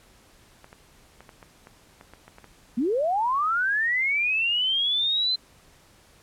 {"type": "clicks", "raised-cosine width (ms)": 0.5, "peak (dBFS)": -30, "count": 11, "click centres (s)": [0.644, 0.729, 1.206, 1.292, 1.428, 1.671, 2.011, 2.136, 2.28, 2.384, 2.443]}
{"type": "linear sweep", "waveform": "sine", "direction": "up", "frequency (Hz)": [215.1, 4102], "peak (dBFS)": -21, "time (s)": [2.77, 5.36], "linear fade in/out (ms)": 10}
{"effects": ["pink hiss -56 dBFS RMS until 6.22 s", "low-pass 12000 Hz 12 dB/octave"]}